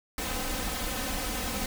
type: noise with comb filter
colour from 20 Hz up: pink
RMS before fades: -32 dBFS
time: 0.18-1.66 s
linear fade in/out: 2 ms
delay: 3.9 ms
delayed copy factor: +0.85
effects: none